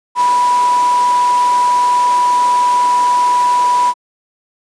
sine tone in noise, 982 Hz, B5, 10 cents flat, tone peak -9 dBFS, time 0.15-3.94 s, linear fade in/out 50 ms, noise pink, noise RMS -25 dBFS, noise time 0.15-3.94 s, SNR +13 dB, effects high-pass 400 Hz 12 dB/octave + resampled to 22050 Hz

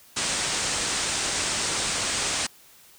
white low-pass noise, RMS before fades -27 dBFS, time 0.16-2.47 s, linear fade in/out 10 ms, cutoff 9100 Hz, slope 96 dB/octave, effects white hiss -53 dBFS RMS until 2.98 s

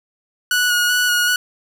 sawtooth tone with vibrato, 1460 Hz, F#6, 24 cents flat, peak -11 dBFS, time 0.51-1.36 s, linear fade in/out 2 ms, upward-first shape square, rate 2.6 Hz, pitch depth 16 cents each way, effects none

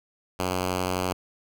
5% pulse tone, 91.7 Hz, F#2, 15 cents flat, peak -14 dBFS, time 0.39-1.13 s, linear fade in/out 5 ms, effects none

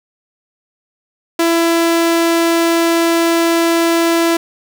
sawtooth tone, 334.5 Hz, E4, 25 cents sharp, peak -7 dBFS, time 1.39-4.37 s, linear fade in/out 5 ms, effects none

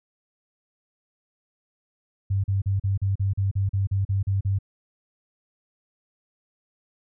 sine tone bursts, 98 Hz, G2, in tune, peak -20 dBFS, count 13, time 2.3-4.588 s, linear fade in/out 10 ms, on 140 ms, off 39 ms, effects none

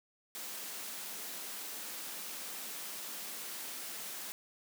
white high-pass noise, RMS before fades -43 dBFS, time 0.35-4.32 s, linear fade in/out 0 ms, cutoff 170 Hz, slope 48 dB/octave, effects none

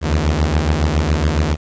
sawtooth beating tone pair, 72.8 / 80 Hz, D2 / D#2, -15 / +49 cents, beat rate 7.2 Hz, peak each -13 dBFS, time 0.01-1.57 s, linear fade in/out 50 ms, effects resampled to 16000 Hz + 8-bit

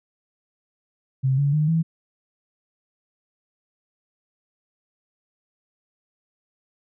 sine tone with pitch steps, 132.5 / 142.01 / 152.2 / 163.13 Hz, C3 / C#3 / D#3 / E3, +22 / +42 / -38 / -18 cents, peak -17 dBFS, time 1.23-1.83 s, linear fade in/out 20 ms, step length 150 ms, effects none

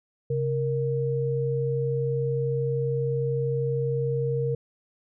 sine tone pair together, 134.6 / 466.5 Hz, C3 / A#4, +49 / +1 cents, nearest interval octave + minor seventh, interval 2152 cents, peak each -26 dBFS, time 0.3-4.55 s, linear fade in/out 5 ms, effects none

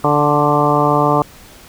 harmonic tone with a mistuned harmonic, 146.83 Hz, D3, in tune, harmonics 1 / 2 / 3 / 4 / 5 / 6 / 7 / 8, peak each -19 / -19 / -19 / -19 / -19 / -19 / -19 / -19 dBFS, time 0.04-1.22 s, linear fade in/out 2 ms, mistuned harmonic 7, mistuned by +31 cents, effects pink hiss -41 dBFS RMS until 1.68 s

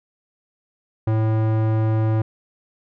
square tone with low-pass filter, 110 Hz, A2, in tune, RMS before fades -19 dBFS, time 1.07-2.22 s, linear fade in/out 5 ms, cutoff 1100 Hz, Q 0.59, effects none

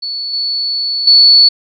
sine tone with level steps, 4435 Hz, C#8, in tune, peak -18 / -14 / -3 dBFS, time 0.02-1.49 s, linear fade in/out 10 ms, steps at 0.33 / 1.07 s, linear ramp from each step 5 ms, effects none

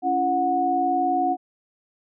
sine tone cluster, 278.5 / 337.7 / 733 Hz, C#4 / E4 / F#5, +8 / +42 / -16 cents, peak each -27 / -28 / -20 dBFS, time 0.02-1.37 s, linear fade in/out 50 ms, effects none

